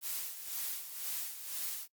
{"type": "noise with tremolo", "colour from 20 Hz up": "blue", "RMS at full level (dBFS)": -37, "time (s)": [0.01, 1.88], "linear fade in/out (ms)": 50, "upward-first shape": "sine", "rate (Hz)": 2, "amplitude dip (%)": 65, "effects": ["noise-tail reverb RT60 0.1 s tail -22 dB re dry", "Opus 48 kbps"]}